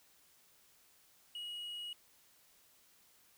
triangle tone, 2900 Hz, F#7, 35 cents flat, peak -40 dBFS, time 1.35-1.93 s, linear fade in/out 2 ms, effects white hiss -67 dBFS RMS until 3.37 s

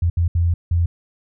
sine tone bursts at uneven times, 85.4 Hz, F2, 38 cents flat, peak -14 dBFS, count 4, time 0.02-0.1 / 0.17-0.28 / 0.35-0.54 / 0.71-0.86 s, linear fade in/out 5 ms, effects none

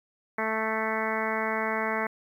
harmonic tone, 220 Hz, A3, in tune, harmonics 1 / 2 / 3 / 4 / 5 / 6 / 7 / 8 / 9 / 10, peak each -35 / -34 / -34 / -34 / -35 / -37 / -37 / -37 / -34 / -38 dBFS, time 0.38-2.07 s, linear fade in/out 5 ms, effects 10-bit

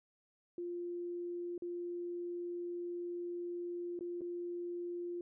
sine tone with dropouts, 349.2 Hz, F4, in tune, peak -38 dBFS, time 0.58-5.21 s, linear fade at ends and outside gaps 2 ms, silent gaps 1.579-1.621 / 3.991-4.008 / 4.209-4.216 s, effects none

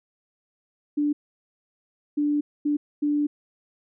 sine tone bursts at uneven times, 293.7 Hz, D4, in tune, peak -20 dBFS, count 4, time 0.97-1.13 / 2.17-2.41 / 2.65-2.77 / 3.02-3.27 s, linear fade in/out 10 ms, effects none

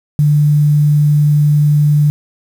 sine tone with quantisation, 148.1 Hz, D3, 15 cents sharp, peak -7 dBFS, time 0.19-2.1 s, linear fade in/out 0 ms, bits 6, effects none

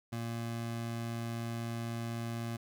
25% pulse tone, 116.1 Hz, A#2, 7 cents flat, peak -32 dBFS, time 0.12-2.57 s, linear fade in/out 10 ms, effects none

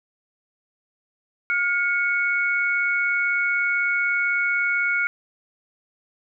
sine tone pair together, 1422 / 2216 Hz, F6 / C#7, +31 / -1 cents, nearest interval minor sixth, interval 768 cents, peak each -22 dBFS, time 1.5-5.07 s, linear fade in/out 0 ms, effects none

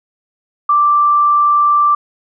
sine tone, 1174.7 Hz, D6, in tune, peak -8 dBFS, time 0.69-1.95 s, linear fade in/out 5 ms, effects none

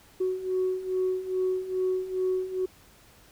sine beating tone pair, 370 / 372.4 Hz, F#4 / F#4, 0 / +11 cents, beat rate 2.4 Hz, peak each -30 / -26 dBFS, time 0.2-2.66 s, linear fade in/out 10 ms, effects tanh soft clip ceiling -19 dBFS + pink hiss -56 dBFS RMS until 3.31 s

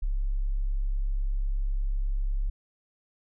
sine tone, 34.06 Hz, C#1, 30 cents flat, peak -24 dBFS, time 0.02-2.5 s, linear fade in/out 10 ms, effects none

